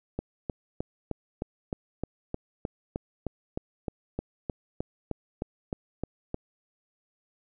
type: click train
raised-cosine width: 2 ms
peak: -17 dBFS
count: 21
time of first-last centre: 0.19-6.344 s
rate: 3.25 Hz
effects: none